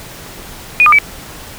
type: tone with pitch steps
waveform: sine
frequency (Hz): 2462 / 1211 / 2296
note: D#7 / D#6 / D7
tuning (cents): -19 / -47 / -40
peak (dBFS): -4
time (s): 0.8-0.986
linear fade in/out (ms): 0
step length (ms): 62
effects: pink hiss -32 dBFS RMS until 1.58 s